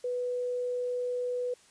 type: tone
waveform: sine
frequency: 493.9 Hz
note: B4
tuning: in tune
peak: -29 dBFS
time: 0.04-1.54 s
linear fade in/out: 5 ms
effects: white hiss -60 dBFS RMS until 1.7 s + resampled to 22050 Hz